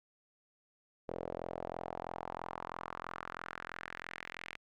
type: tone with band-pass filter sweep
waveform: sawtooth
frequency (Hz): 43.04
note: F1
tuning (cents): -25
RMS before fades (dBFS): -44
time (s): 1.08-4.57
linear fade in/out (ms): 10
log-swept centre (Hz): 510 to 2300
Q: 2.5
effects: none

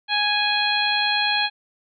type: harmonic tone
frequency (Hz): 830.6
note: G#5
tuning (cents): 0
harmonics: 1 / 2 / 3 / 4 / 5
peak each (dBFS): -25 / -25 / -25 / -25 / -25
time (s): 0.08-1.5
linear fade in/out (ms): 50
effects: none

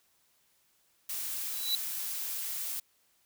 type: noise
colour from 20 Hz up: blue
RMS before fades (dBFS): -36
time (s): 1.09-2.8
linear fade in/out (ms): 5
type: tone with exponential growth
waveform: square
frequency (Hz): 3951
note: B7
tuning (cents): 0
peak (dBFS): -25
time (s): 1.45-1.75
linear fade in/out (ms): 1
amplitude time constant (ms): 64
effects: white hiss -70 dBFS RMS until 3.25 s

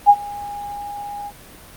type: tone with ADSR envelope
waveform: sine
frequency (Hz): 818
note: G#5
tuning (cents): -26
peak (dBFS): -3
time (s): 0.06-1.32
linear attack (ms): 35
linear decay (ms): 54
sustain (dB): -24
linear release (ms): 49
effects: pink hiss -42 dBFS RMS until 1.76 s + Opus 32 kbps

